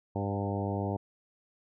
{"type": "harmonic tone with a mistuned harmonic", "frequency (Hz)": 99.9, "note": "G2", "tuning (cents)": 33, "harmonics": [1, 2, 3, 4, 5, 6, 7, 8, 9], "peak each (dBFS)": [-33, -36, -38, -39, -40, -41, -41, -42, -43], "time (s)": [0.15, 0.97], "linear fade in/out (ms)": 10, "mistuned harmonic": 7, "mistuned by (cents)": 19, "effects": []}